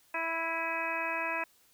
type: harmonic tone with a mistuned harmonic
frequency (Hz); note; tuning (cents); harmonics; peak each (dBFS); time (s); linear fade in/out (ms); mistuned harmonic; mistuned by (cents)
329.6; E4; 0; 1 / 2 / 3 / 4 / 5 / 6 / 7 / 8; -45 / -39 / -36 / -42 / -38 / -41 / -44 / -36; 0.14-1.44; 5; 8; -60
effects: white hiss -65 dBFS RMS until 1.73 s